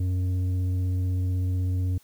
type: tone with tanh clipping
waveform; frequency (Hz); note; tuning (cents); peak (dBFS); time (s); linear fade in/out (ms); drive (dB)
triangle; 91.6; F#2; -17; -24; 0-1.98; 5; 11
effects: white hiss -59 dBFS RMS until 2.03 s